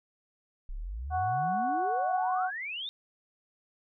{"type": "exponential sweep", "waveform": "sine", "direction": "up", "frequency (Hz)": [30.5, 3729], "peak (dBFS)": -34, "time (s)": [0.69, 2.89], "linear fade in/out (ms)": 0}
{"type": "harmonic tone", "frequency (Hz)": 370, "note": "F#4", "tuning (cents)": 0, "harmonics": [2, 3, 4], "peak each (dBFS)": [-27, -39, -41], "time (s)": [1.1, 2.51], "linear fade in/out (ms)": 50}
{"effects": []}